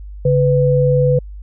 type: tone pair together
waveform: sine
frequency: 140 / 498.9 Hz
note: C#3 / B4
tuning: +18 / +17 cents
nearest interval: octave + minor seventh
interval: 2199 cents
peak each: -13 dBFS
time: 0.25-1.19 s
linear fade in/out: 5 ms
effects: added 50 Hz sine -29 dBFS peak until 1.42 s